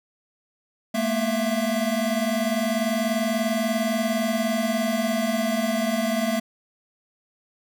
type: tone cluster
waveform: square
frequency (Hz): 216 / 236.2 / 665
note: A3 / A#3 / E5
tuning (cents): -32 / +23 / +15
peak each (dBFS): -27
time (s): 0.94-6.4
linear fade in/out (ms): 10
effects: none